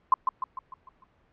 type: tone with echo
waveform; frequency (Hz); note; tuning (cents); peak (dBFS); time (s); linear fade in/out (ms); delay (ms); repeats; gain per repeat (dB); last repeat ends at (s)
sine; 1046.5; C6; 0; -14; 0.12-0.14; 2; 150; 6; -6; 1.04
effects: pink hiss -65 dBFS RMS until 1.32 s + low-pass 2000 Hz 12 dB/octave